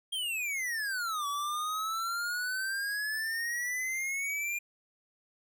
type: exponential two-way sweep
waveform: square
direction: down then up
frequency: 3241 to 1134 to 2415 Hz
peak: -32 dBFS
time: 0.12-4.59 s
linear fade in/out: 10 ms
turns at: 1.27 s
effects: none